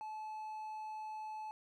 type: tone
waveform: triangle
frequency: 864 Hz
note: A5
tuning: 32 cents flat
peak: -40 dBFS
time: 0.01-1.51 s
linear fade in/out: 0 ms
effects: none

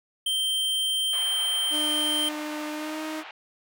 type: tone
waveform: square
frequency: 3136 Hz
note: G7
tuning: in tune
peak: -24 dBFS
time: 0.26-2.29 s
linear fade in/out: 5 ms
type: band-pass noise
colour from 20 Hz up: pink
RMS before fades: -42 dBFS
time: 1.13-3.31 s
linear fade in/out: 2 ms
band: 700 to 3200 Hz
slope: 24 dB/octave
type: tone with pitch glide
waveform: sawtooth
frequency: 302.4 to 312.2 Hz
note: D#4 to D#4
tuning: -49 to +6 cents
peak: -27 dBFS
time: 1.7-3.24 s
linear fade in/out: 50 ms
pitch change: +55 cents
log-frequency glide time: 2.72-3 s
effects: none

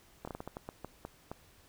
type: slowing click train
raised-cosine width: 1 ms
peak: -26 dBFS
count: 11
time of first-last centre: 0.25-1.315 s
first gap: 25 ms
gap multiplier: 1.3
effects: pink hiss -62 dBFS RMS until 1.68 s

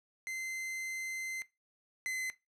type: tone pair in turn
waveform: 45% pulse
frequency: 2070 / 2046 Hz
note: C7 / C7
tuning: -19 / -39 cents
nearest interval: unison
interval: 20 cents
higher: first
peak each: -37 / -33 dBFS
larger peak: second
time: 0.27-1.42 / 2.06-2.3 s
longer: first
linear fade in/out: 0 ms
effects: noise-tail reverb RT60 0.2 s tail -17 dB re dry + low-pass 10000 Hz 12 dB/octave

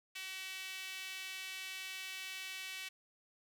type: tone with high-pass filter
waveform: sawtooth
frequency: 378.4 Hz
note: F#4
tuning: 39 cents sharp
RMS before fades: -45 dBFS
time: 0.15-2.89 s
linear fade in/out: 10 ms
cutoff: 2500 Hz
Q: 2.4
effects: none

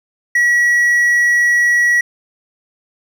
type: tone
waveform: triangle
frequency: 1926 Hz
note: B6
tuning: 44 cents flat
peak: -8 dBFS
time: 0.35-2.01 s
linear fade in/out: 5 ms
effects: none

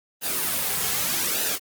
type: noise with flanger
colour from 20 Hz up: white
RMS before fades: -25 dBFS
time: 0.21-1.59 s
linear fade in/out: 50 ms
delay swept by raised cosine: 0.89 to 3.39 ms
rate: 0.82 Hz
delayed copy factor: -0.65
effects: Opus 24 kbps

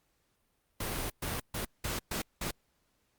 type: noise bursts at uneven times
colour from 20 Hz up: pink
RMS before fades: -35 dBFS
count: 6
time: 0.8-1.1 / 1.22-1.4 / 1.54-1.65 / 1.84-1.99 / 2.11-2.22 / 2.41-2.51 s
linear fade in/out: 5 ms
effects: pink hiss -75 dBFS RMS until 3.18 s + Opus 48 kbps

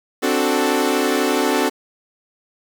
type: chord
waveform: sawtooth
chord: D dominant seventh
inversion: third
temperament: equal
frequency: 261.6 / 293.7 / 370 / 440 Hz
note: C4 / D4 / F#4 / A4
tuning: 0 / 0 / 0 / 0 cents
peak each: -18 dBFS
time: 0.22-1.7 s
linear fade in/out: 20 ms
effects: 7-bit

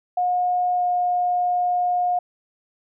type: tone with pitch glide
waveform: sine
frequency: 720 to 715.9 Hz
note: F#5 to F5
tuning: -47 to +43 cents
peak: -18 dBFS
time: 0.17-2.19 s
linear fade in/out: 5 ms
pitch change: -10 cents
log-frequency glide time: 0.76-0.82 s
effects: none

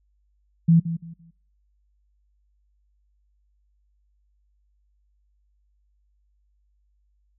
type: tone with echo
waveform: sine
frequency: 166.2 Hz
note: E3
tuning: 15 cents sharp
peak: -12 dBFS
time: 0.68-0.8 s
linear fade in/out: 10 ms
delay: 170 ms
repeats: 3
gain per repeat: -12 dB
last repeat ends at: 1.31 s
effects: noise-tail reverb RT60 0.5 s tail -24 dB re dry + added 50 Hz sine -63 dBFS peak until 7.38 s

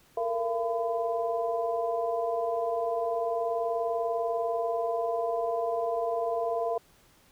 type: tone cluster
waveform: sine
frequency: 445 / 465.3 / 682 / 1008 Hz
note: A4 / A#4 / F5 / B5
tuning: +20 / -3 / -41 / +35 cents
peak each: -38 / -31 / -29 / -37 dBFS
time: 0.17-6.78 s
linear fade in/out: 5 ms
effects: pink hiss -61 dBFS RMS until 7.31 s

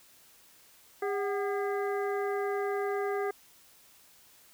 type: harmonic tone with a mistuned harmonic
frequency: 404.6 Hz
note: G#4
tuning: 45 cents flat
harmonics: 1 / 2 / 3 / 4 / 5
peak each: -30 / -36 / -40 / -42 / -44 dBFS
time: 1.02-3.31 s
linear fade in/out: 5 ms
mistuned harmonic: 2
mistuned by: -120 cents
effects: white hiss -59 dBFS RMS until 4.53 s

